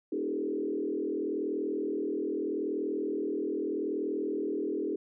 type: tone with frequency modulation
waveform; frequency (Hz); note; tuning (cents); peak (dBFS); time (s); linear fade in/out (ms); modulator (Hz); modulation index
sine; 356; F4; +33; -29; 0.12-4.96; 5; 40.8; 2
effects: none